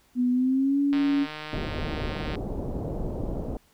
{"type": "tone with pitch glide", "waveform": "sine", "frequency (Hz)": [247.6, 282.8], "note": ["B3", "C#4"], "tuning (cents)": [5, 35], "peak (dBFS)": -20, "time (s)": [0.15, 1.27], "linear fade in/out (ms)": 50, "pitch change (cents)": 230, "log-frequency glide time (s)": [0.31, 0.8]}
{"type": "click train", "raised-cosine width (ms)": 0.3, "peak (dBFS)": -20, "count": 219, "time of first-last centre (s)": [0.93, 2.355], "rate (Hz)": 153}
{"type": "low-pass noise", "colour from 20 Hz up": "pink", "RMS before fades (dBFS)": -31, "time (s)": [1.53, 3.57], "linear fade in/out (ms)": 2, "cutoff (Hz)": 660, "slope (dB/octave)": 24}
{"effects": ["pink hiss -62 dBFS RMS until 3.73 s"]}